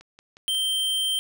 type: click train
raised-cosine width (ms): 0.2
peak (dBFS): -30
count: 4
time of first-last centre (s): 0.01-0.549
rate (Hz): 5.57
type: tone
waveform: square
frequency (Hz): 3136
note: G7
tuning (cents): 0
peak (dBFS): -23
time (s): 0.48-1.19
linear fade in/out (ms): 0
effects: none